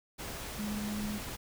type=tone in noise; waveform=sine; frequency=209.2 Hz; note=G#3; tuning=13 cents sharp; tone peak=-34 dBFS; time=0.58-1.19 s; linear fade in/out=20 ms; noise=pink; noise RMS=-41 dBFS; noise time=0.18-1.37 s; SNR=+4 dB; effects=none